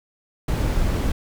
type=noise; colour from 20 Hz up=brown; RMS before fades=-21 dBFS; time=0.48-1.12 s; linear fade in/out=5 ms; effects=none

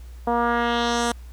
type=tone with low-pass filter sweep; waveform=10% pulse; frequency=236.7 Hz; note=A#3; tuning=27 cents sharp; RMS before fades=-22 dBFS; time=0.27-1.12 s; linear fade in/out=5 ms; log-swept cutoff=790 to 9600 Hz; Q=1.7; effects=added 60 Hz sine -37 dBFS peak until 1.32 s + pink hiss -55 dBFS RMS until 1.32 s

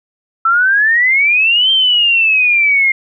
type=exponential two-way sweep; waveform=sine; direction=up then down; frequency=1318.5 to 3163 to 2117 Hz; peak=-8 dBFS; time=0.45-2.92 s; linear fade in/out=5 ms; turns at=1.71 s; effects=none

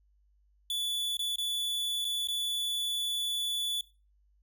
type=tone with dropouts; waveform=45% pulse; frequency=3455 Hz; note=A7; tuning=32 cents flat; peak=-30 dBFS; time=0.7-3.81 s; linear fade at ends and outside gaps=2 ms; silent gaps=1.17-1.192 / 1.359-1.383 / 2.046-2.05 / 2.273-2.285 s; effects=noise-tail reverb RT60 0.3 s tail -18 dB re dry + added 50 Hz sine -64 dBFS peak until 4.42 s

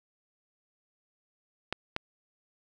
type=clicks; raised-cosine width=0.3 ms; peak=-14 dBFS; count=2; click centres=1.726 / 1.964 s; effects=8-bit

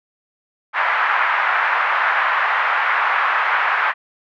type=band-pass noise; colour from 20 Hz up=pink; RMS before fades=-18 dBFS; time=0.73-3.94 s; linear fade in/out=50 ms; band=930 to 2000 Hz; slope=24 dB/octave; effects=none

